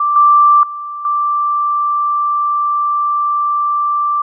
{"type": "tone with level steps", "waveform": "sine", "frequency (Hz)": 1174.7, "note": "D6", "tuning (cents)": 0, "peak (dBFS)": [-11, -5, -22, -12], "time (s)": [0, 4.22], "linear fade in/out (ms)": 5, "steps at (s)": [0.16, 0.63, 1.05], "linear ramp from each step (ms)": 2, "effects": []}